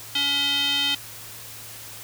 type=tone with band-pass filter; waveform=square; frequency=283.4 Hz; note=C#4; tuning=38 cents sharp; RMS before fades=-23 dBFS; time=0.15-0.95 s; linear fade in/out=5 ms; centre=3300 Hz; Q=6.3; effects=added 110 Hz sine -49 dBFS peak until 2.03 s + white hiss -40 dBFS RMS until 2.03 s